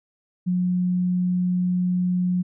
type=tone; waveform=sine; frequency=180.3 Hz; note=F#3; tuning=45 cents flat; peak=-19 dBFS; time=0.46-2.43 s; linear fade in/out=20 ms; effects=none